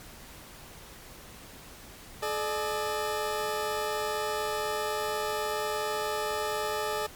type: tone pair together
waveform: 20% pulse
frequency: 428.2 / 600.2 Hz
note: A4 / D5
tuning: -47 / +38 cents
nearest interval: tritone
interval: 585 cents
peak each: -26 / -28 dBFS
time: 2.22-7.07 s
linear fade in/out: 10 ms
effects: pink hiss -48 dBFS RMS until 7.15 s + MP3 96 kbps